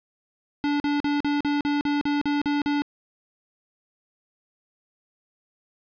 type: tone bursts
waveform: square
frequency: 290 Hz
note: D4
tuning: 22 cents flat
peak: -22 dBFS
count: 11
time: 0.64-2.82 s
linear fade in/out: 0 ms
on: 160 ms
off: 42 ms
effects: resampled to 11025 Hz + 9-bit